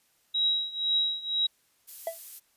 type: tone with tremolo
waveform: sine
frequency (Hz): 3847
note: B7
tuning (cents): -46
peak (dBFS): -21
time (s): 0.34-1.47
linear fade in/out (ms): 10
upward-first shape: triangle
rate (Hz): 2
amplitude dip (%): 90
type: noise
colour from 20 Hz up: violet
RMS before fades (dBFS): -41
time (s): 1.87-2.4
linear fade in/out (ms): 20
type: tone with exponential decay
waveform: triangle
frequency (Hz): 661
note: E5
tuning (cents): +5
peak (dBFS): -23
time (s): 2.07-2.19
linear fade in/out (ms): 2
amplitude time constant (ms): 25
effects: white hiss -68 dBFS RMS until 2.56 s + resampled to 32000 Hz

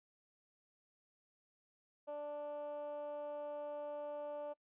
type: tone with band-pass filter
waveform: 15% pulse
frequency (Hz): 293.7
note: D4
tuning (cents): 0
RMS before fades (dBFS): -44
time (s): 2.07-4.54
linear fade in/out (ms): 20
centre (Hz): 640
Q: 5.1
effects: noise-tail reverb RT60 0.1 s tail -24 dB re dry + resampled to 8000 Hz

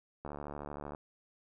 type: click train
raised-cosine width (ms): 1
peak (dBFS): -28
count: 52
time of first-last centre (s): 0.25-0.949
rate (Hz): 73
effects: none

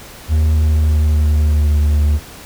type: tone with pitch glide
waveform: triangle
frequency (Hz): 77.78 to 74.1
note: D#2 to D2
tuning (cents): 0 to +16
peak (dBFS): -8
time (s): 0.28-2.2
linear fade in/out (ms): 50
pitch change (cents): -84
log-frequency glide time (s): 0.5-1.8
effects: pink hiss -36 dBFS RMS until 2.45 s

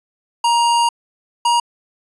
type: tone pair in turn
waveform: square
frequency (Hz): 941 / 948.1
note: A#5 / A#5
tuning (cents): +16 / +29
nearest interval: unison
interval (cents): 13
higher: second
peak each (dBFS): -13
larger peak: neither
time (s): 0.44-0.89 / 1.45-1.6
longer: first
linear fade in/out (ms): 5
effects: resampled to 24000 Hz

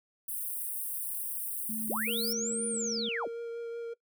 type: high-pass noise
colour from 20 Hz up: white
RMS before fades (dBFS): -36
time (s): 0.28-2.33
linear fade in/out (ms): 5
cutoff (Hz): 8600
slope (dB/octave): 96
type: tone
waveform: sine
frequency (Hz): 219.2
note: A3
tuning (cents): -6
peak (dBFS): -36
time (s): 1.69-3.09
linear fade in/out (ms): 5
type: linear two-way sweep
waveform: sine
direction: up then down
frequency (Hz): 80.9 to 9520 to 150.8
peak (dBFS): -32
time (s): 1.88-3.28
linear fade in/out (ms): 20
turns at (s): 2.66
type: tone with vibrato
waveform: triangle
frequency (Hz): 466.2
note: A#4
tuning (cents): 0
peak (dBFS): -33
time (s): 2.07-3.94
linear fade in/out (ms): 10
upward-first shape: triangle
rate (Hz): 5.4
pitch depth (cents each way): 14
effects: noise-tail reverb RT60 0.1 s tail -21 dB re dry

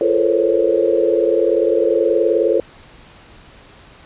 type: tone cluster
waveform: sine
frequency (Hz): 344.5 / 434.1 / 454.5 / 513 / 552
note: F4 / A4 / A#4 / C5 / C#5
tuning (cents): -24 / -23 / -44 / -34 / -7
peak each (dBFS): -19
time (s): 0.01-2.6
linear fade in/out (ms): 2
effects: pink hiss -44 dBFS RMS until 4.05 s + resampled to 8000 Hz

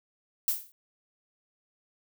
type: noise with exponential decay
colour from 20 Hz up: violet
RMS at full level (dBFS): -23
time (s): 0.48-0.72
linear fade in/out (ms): 1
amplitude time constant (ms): 51
effects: none

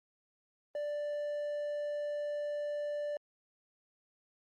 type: tone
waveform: triangle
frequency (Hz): 588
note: D5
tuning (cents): +2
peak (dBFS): -32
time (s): 0.75-3.17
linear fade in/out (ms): 2
effects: Opus 32 kbps

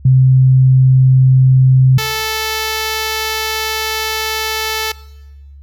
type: tone pair in turn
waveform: sine / 5% pulse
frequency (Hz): 130.4 / 438.6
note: C3 / A4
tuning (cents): -5 / -6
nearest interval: octave + major sixth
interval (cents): 2099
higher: second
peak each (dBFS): -5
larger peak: neither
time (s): 0.05-1.98 / 1.98-4.92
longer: second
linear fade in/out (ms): 5
effects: noise-tail reverb RT60 1.0 s tail -20 dB re dry + added 70 Hz sine -34 dBFS peak until 5.62 s

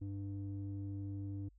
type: tone with low-pass filter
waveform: square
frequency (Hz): 99.3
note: G2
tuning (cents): +23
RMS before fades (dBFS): -42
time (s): 0.01-1.49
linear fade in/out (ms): 10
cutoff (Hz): 250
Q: 3.5
effects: added 50 Hz sine -62 dBFS peak until 1.58 s

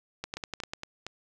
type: two click trains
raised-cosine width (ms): 0.2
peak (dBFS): -20 / -17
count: 4 / 6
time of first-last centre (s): 0.37-1.066 / 0.24-0.735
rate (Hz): 4.31 / 10.1
effects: none

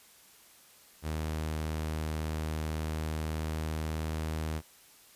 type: tone with pitch glide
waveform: sawtooth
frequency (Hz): 78.1 to 78.69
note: D#2 to D#2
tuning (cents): +7 to +20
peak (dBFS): -28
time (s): 1.02-4.62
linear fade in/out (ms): 50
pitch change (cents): +13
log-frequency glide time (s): 2.71-4.15
effects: white hiss -58 dBFS RMS until 5.15 s + resampled to 32000 Hz

